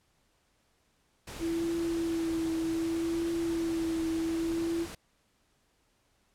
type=noise; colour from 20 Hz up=pink; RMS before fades=-43 dBFS; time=1.27-4.95 s; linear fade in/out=5 ms
type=tone with vibrato; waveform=sine; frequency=330.8 Hz; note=E4; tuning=6 cents sharp; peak=-28 dBFS; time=1.39-4.87 s; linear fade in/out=50 ms; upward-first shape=triangle; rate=0.65 Hz; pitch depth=27 cents each way
effects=pink hiss -71 dBFS RMS until 6.34 s + low-pass 11000 Hz 12 dB/octave